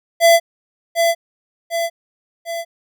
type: tone with echo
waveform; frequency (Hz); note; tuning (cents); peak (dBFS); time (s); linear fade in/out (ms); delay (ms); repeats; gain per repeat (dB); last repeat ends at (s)
square; 673; E5; +36; -8; 0.2-0.4; 50; 750; 3; -5; 2.65
effects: none